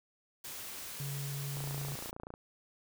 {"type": "noise", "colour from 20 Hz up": "white", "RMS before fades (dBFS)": -44, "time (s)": [0.44, 2.11], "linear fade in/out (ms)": 5}
{"type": "tone", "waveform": "triangle", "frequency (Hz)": 140, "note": "C#3", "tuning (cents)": 18, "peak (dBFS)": -35, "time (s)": [1, 1.95], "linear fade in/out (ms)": 2}
{"type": "click train", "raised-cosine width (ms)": 1, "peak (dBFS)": -30, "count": 23, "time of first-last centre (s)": [1.57, 2.339], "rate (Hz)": 28.6}
{"effects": []}